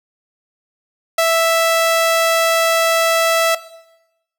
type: tone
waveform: sawtooth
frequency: 659.3 Hz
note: E5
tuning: in tune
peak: -8 dBFS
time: 1.18-3.55 s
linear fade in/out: 5 ms
effects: noise-tail reverb RT60 0.9 s tail -17 dB re dry